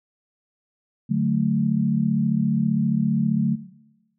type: chord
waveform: sine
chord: D major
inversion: none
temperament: equal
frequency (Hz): 146.83 / 185 / 220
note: D3 / F#3 / A3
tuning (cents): 0 / 0 / 0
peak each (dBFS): -24 / -23 / -23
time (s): 1.09-3.56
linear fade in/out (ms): 20
effects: noise-tail reverb RT60 1.0 s tail -18 dB re dry